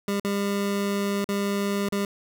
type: tone with dropouts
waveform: 25% pulse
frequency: 200.8 Hz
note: G3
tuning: 42 cents sharp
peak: -20 dBFS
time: 0.08-2.05 s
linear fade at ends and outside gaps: 2 ms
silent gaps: 0.198-0.247 / 1.244-1.289 / 1.888-1.923 s
effects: none